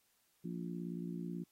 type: harmonic tone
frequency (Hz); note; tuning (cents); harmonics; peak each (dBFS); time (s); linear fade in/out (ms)
58.27; A#1; 0; 3 / 4 / 5 / 6; -41 / -46 / -48 / -49; 0.44-1.44; 10
effects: white hiss -75 dBFS RMS until 1.51 s + AAC 48 kbps